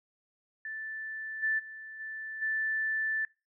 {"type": "tone with level steps", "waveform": "sine", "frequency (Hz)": 1760, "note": "A6", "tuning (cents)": 0, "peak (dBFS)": [-36, -26, -42, -37, -28], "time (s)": [0.65, 3.25], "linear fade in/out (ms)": 2, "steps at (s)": [1.42, 1.58, 1.99, 2.41], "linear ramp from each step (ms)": 20, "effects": ["noise-tail reverb RT60 0.3 s tail -25 dB re dry"]}